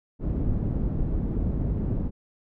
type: low-pass noise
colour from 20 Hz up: pink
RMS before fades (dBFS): -26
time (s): 0.19-2.11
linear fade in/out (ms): 50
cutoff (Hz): 260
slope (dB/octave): 12
effects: none